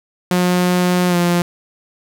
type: tone with pitch glide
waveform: sawtooth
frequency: 179.5 to 174.39 Hz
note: F3 to F3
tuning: +48 to -2 cents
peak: -9 dBFS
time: 0.31-1.42 s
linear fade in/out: 2 ms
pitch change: -50 cents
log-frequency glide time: 1.08-1.16 s
effects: 8-bit

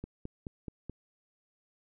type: click train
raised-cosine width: 3 ms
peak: -26 dBFS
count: 5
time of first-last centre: 0.04-0.897 s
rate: 4.67 Hz
effects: none

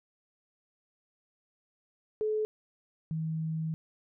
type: tone pair in turn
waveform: sine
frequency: 430 / 159.59 Hz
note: A4 / D#3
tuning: -40 / +44 cents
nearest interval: octave + perfect fourth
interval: 1716 cents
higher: first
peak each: -27 / -30 dBFS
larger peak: first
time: 2.21-2.45 / 3.11-3.74 s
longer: second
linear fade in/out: 0 ms
effects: none

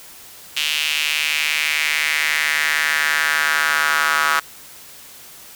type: tone with high-pass filter sweep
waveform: square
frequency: 75.6 Hz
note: D#2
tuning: 49 cents flat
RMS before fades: -19 dBFS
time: 0.56-4.4 s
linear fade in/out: 10 ms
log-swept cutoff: 2900 to 1300 Hz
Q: 3.5
effects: white hiss -41 dBFS RMS until 5.55 s

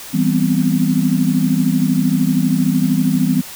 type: chord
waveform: sine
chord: C major seventh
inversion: first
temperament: equal with one note detuned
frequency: 164.81 / 196 / 246.9 / 259.8 Hz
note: E3 / G3 / B3 / C4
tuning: 0 / 0 / 0 / -12 cents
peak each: -18 dBFS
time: 0.13-3.42 s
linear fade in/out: 20 ms
effects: white hiss -33 dBFS RMS until 3.55 s

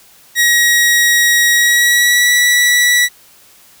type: tone with pitch glide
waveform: sawtooth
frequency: 1900 to 1948.9 Hz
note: A#6 to B6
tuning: +33 to -23 cents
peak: -5 dBFS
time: 0.35-3.09 s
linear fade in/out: 50 ms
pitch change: +44 cents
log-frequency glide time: 1.53-2.31 s
effects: white hiss -45 dBFS RMS until 3.8 s

